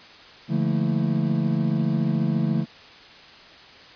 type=tone cluster; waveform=triangle; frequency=144.6 / 171.1 / 218.8 / 233.1 / 324.2 Hz; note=D3 / F3 / A3 / A#3 / E4; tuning=-27 / -35 / -9 / 0 / -29 cents; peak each=-23 / -23 / -23 / -31 / -31 dBFS; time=0.48-2.66 s; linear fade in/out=50 ms; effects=white hiss -46 dBFS RMS until 3.95 s + resampled to 11025 Hz